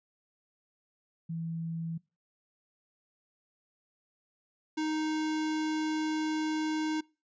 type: tone pair in turn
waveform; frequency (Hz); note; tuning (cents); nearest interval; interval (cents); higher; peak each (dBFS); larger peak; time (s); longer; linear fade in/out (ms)
sine / square; 164.81 / 311.1; E3 / D#4; 0 / 0; major seventh; 1100; second; -33 / -30; second; 1.29-1.98 / 4.77-7.01; second; 10
effects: noise-tail reverb RT60 0.3 s tail -24 dB re dry + resampled to 16000 Hz